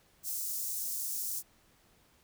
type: high-pass noise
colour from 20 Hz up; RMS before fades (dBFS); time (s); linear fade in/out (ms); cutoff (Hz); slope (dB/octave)
white; -36; 0.23-1.43; 50; 5900; 24
effects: pink hiss -66 dBFS RMS until 2.23 s